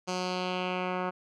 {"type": "tone with low-pass filter sweep", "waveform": "10% pulse", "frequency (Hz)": 182.5, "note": "F#3", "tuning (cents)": -24, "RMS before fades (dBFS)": -32, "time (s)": [0.07, 1.11], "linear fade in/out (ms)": 20, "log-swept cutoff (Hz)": [6100, 1600], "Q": 2.1, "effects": []}